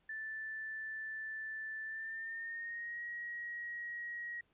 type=tone with pitch glide; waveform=sine; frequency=1760 to 1897.2 Hz; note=A6 to A#6; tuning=0 to +30 cents; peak=-40 dBFS; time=0.09-4.41 s; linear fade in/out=5 ms; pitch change=+130 cents; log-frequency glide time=1.84-3.03 s; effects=pink hiss -75 dBFS RMS until 4.53 s + resampled to 8000 Hz